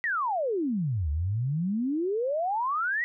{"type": "exponential two-way sweep", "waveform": "sine", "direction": "down then up", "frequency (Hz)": [1975.5, 70.5, 1975.5], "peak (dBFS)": -25, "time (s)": [0.04, 3.04], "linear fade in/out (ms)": 0, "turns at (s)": 1.1, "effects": []}